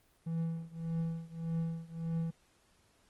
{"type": "tone with tremolo", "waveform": "triangle", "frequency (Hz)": 164.81, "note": "E3", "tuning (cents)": 0, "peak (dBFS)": -28, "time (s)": [0.26, 2.31], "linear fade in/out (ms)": 10, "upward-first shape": "triangle", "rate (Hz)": 1.7, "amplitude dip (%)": 95, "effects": ["pink hiss -69 dBFS RMS until 3.09 s", "Opus 24 kbps"]}